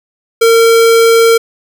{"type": "tone", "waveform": "square", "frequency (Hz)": 457.6, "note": "A#4", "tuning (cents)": -32, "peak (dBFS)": -5, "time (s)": [0.41, 1.38], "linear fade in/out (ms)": 10, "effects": []}